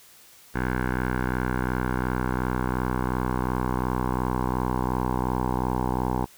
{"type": "tone with low-pass filter sweep", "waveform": "10% pulse", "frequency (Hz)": 62.8, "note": "B1", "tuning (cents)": 30, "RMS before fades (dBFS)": -26, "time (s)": [0.54, 6.26], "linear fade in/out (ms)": 20, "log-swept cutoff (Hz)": [1600, 880], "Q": 3, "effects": ["white hiss -52 dBFS RMS until 6.37 s"]}